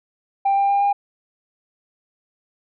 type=tone with pitch steps; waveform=sine; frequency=790 / 795.5 / 801 / 806.6 Hz; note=G5 / G5 / G5 / G5; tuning=+13 / +25 / +37 / +49 cents; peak=-13 dBFS; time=0.45-0.93 s; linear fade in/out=10 ms; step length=120 ms; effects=tanh soft clip ceiling -13 dBFS